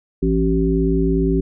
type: harmonic tone with a mistuned harmonic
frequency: 54.7 Hz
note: A1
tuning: 9 cents flat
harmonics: 1 / 3 / 5 / 7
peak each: -20 / -20 / -20 / -20 dBFS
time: 0.22-1.41 s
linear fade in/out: 10 ms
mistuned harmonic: 3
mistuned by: +77 cents
effects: none